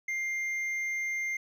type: tone with hard clipping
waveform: sine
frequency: 2100 Hz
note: C7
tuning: 6 cents sharp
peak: -31 dBFS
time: 0.08-1.37 s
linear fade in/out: 5 ms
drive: 4 dB
effects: none